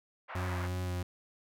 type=band-pass noise; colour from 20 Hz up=pink; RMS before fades=-43 dBFS; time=0.28-0.68 s; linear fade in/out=20 ms; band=700 to 2100 Hz; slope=24 dB/octave
type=tone with vibrato; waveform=40% pulse; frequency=90.2 Hz; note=F#2; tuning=44 cents flat; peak=-32 dBFS; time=0.35-1.03 s; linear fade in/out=5 ms; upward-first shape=sine; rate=2.8 Hz; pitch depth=19 cents each way
effects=none